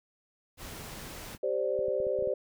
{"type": "noise", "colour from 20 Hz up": "pink", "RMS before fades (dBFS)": -43, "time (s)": [0.57, 1.38], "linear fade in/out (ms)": 50}
{"type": "clicks", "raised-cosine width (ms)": 3, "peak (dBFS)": -33, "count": 8, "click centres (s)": [1.349, 1.791, 1.883, 2.002, 2.068, 2.189, 2.224, 2.274]}
{"type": "chord", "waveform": "sine", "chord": "G suspended fourth", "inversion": "none", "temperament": "just", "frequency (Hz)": [392, 522.7, 588], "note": ["G4", "C5", "D5"], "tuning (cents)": [0, -2, 2], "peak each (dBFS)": [-33, -30, -32], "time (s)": [1.43, 2.34], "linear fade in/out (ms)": 5}
{"effects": []}